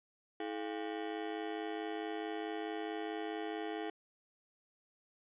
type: ring-modulated tone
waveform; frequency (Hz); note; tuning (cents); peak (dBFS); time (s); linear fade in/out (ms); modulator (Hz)
30% pulse; 375.5; F#4; +26; -32; 0.4-3.9; 2; 52.3
effects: resampled to 8000 Hz